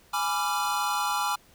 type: chord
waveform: square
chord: G# diminished seventh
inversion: none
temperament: equal with one note detuned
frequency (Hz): 830.6 / 987.8 / 1174.7 / 1374.5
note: G#5 / B5 / D6 / F6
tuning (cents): 0 / 0 / 0 / -28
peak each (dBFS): -31 / -32 / -32 / -32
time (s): 0.13-1.36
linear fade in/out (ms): 10
effects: pink hiss -58 dBFS RMS until 1.54 s